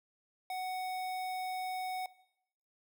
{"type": "tone with notch filter", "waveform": "square", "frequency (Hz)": 743, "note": "F#5", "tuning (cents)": 7, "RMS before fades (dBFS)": -38, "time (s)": [0.5, 2.06], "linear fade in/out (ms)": 2, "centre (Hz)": 7100, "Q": 1.8, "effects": ["noise-tail reverb RT60 0.8 s tail -19 dB re dry"]}